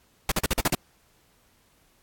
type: noise bursts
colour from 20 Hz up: pink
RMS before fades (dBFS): -23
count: 7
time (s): 0.29-0.749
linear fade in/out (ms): 2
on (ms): 27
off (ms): 45
effects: pink hiss -63 dBFS RMS until 2.02 s + AAC 64 kbps